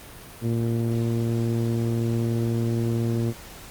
sawtooth tone with low-pass filter, 115.9 Hz, A#2, 10 cents flat, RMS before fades -24 dBFS, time 0.41-3.34 s, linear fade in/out 50 ms, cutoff 360 Hz, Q 1.5, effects pink hiss -43 dBFS RMS until 3.7 s + Opus 32 kbps

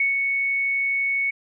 sine tone with ADSR envelope, 2217 Hz, C#7, in tune, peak -17 dBFS, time 0-1.31 s, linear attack 4 ms, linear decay 140 ms, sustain -3 dB, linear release 13 ms, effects none

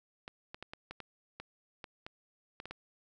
clicks, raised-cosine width 0.3 ms, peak -27 dBFS, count 12, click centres 0.279 / 0.545 / 0.626 / 0.735 / 0.91 / 1.003 / 1.4 / 1.842 / 2.065 / 2.601 / 2.656 / 2.71 s, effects none

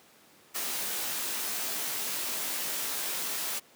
white noise with comb filter, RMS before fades -33 dBFS, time 0.54-3.6 s, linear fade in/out 20 ms, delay 18 ms, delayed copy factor -0.55, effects pink hiss -58 dBFS RMS until 3.75 s + high-pass 200 Hz 12 dB/octave

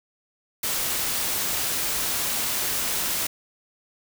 white noise, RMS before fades -26 dBFS, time 0.63-3.27 s, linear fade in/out 5 ms, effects none

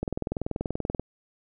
click train, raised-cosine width 2 ms, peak -15 dBFS, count 21, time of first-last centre 0.03-0.996 s, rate 20.7 Hz, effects none

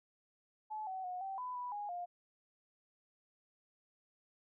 sine tone with pitch steps, 860 / 756 / 727 / 774 / 1000 / 986 / 825 / 706 Hz, A5 / F#5 / F#5 / G5 / B5 / B5 / G#5 / F5, -40 / +37 / -31 / -22 / +21 / -3 / -12 / +19 cents, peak -39 dBFS, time 0.7-2.06 s, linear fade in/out 20 ms, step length 170 ms, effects none

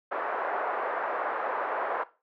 pink band-pass noise, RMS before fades -31 dBFS, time 0.11-2.04 s, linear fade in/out 10 ms, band 510 to 1500 Hz, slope 24 dB/octave, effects noise-tail reverb RT60 0.3 s tail -17 dB re dry

